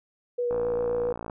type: tone with vibrato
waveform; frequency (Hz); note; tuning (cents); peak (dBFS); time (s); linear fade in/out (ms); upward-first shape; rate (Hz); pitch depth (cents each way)
sine; 484.6; B4; -33; -24; 0.38-1.13; 10; sine; 7.5; 13
type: click train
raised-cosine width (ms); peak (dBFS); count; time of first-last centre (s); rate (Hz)
1; -21; 46; 0.51-1.298; 57.1
effects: none